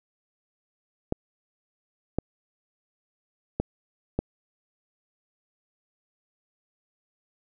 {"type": "clicks", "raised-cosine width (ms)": 2, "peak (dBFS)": -11, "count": 4, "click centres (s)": [1.124, 2.186, 3.6, 4.19], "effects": []}